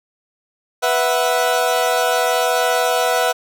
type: chord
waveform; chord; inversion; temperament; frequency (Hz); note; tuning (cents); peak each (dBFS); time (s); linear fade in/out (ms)
30% pulse; B suspended fourth; none; equal; 493.9 / 659.3 / 740; B4 / E5 / F#5; 0 / 0 / 0; -17; 0.82-3.33; 20
effects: none